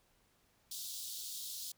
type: high-pass noise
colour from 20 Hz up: pink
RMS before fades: -44 dBFS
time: 0.71-1.72 s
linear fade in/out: 5 ms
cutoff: 3500 Hz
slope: 48 dB/octave
effects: pink hiss -72 dBFS RMS until 1.77 s